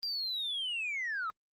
sine linear sweep, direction down, 4807 to 1237 Hz, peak -31 dBFS, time 0.03-1.3 s, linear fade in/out 0 ms, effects tanh soft clip ceiling -30 dBFS + Opus 24 kbps

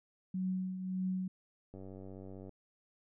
sine tone with tremolo, 186.1 Hz, F#3, 10 cents sharp, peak -31 dBFS, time 0.34-1.28 s, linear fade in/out 5 ms, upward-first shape triangle, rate 1.7 Hz, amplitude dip 60%
click train, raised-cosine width 2 ms, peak -36 dBFS, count 73, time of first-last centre 1.74-2.493 s, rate 95.6 Hz
effects none

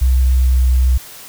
sine tone with pitch glide, 63.8 to 63.32 Hz, C2 to B1, -43 to +44 cents, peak -9 dBFS, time 0.01-0.98 s, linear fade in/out 10 ms, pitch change -13 cents, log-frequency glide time 0.3-0.64 s, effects white hiss -36 dBFS RMS until 1.28 s

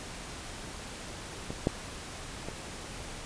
clicks, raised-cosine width 2 ms, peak -22 / -11 / -24 dBFS, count 3, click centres 1.505 / 1.671 / 2.486 s, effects pink hiss -42 dBFS RMS until 3.25 s + resampled to 22050 Hz

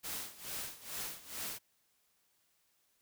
white noise with tremolo, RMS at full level -40 dBFS, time 0.03-1.59 s, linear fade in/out 20 ms, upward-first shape sine, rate 2.3 Hz, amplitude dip 85%, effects white hiss -75 dBFS RMS until 3.01 s

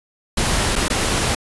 pink noise with dropouts, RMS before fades -19 dBFS, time 0.37-1.35 s, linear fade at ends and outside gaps 5 ms, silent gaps 0.756-0.76 / 0.883-0.9 s, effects resampled to 24000 Hz

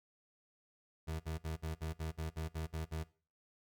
30% pulse tone bursts, 79.8 Hz, D#2, 44 cents sharp, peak -35 dBFS, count 11, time 1.07-3.04 s, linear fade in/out 20 ms, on 130 ms, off 54 ms, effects noise-tail reverb RT60 0.4 s tail -20 dB re dry

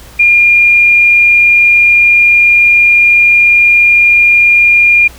sine tone, 2411 Hz, D7, 45 cents sharp, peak -3 dBFS, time 0.19-5.08 s, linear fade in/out 10 ms, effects added 60 Hz sine -34 dBFS peak until 5.18 s + pink hiss -36 dBFS RMS until 5.18 s

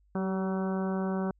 harmonic tone with a mistuned harmonic, 189.4 Hz, F#3, 41 cents sharp, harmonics 1 / 2 / 3 / 4 / 5 / 6 / 7 / 8, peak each -29 / -35 / -39 / -41 / -43 / -45 / -46 / -47 dBFS, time 0.15-1.31 s, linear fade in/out 2 ms, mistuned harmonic 2, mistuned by +22 cents, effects added 50 Hz sine -62 dBFS peak until 1.39 s

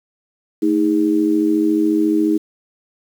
sine tone with amplitude modulation, 315.8 Hz, D#4, 26 cents sharp, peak -9 dBFS, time 0.62-2.38 s, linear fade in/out 10 ms, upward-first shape sine, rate 94.1 Hz, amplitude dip 85%, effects 7-bit

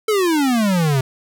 square exponential sweep, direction down, 446.5 to 128.1 Hz, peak -15 dBFS, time 0.08-1.01 s, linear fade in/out 5 ms, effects none

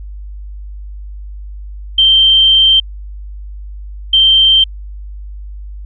sine tone bursts at uneven times, 3136 Hz, G7, in tune, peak -5 dBFS, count 2, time 1.98-2.8 / 4.13-4.64 s, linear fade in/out 5 ms, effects added 50 Hz sine -25 dBFS peak until 5.85 s

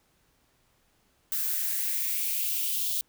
violet noise with high-pass filter sweep, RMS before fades -29 dBFS, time 1.32-3.01 s, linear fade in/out 0 ms, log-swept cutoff 1400 to 3500 Hz, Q 3.4, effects pink hiss -68 dBFS RMS until 3.08 s

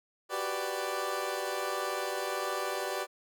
20% pulse chord, G major seventh, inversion third, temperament equal with one note detuned, 371.9 / 392 / 493.9 / 587.3 Hz, F#4 / G4 / B4 / D5, +9 / 0 / 0 / 0 cents, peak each -34 / -33 / -33 / -31 dBFS, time 0.29-3.07 s, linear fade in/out 50 ms, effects none

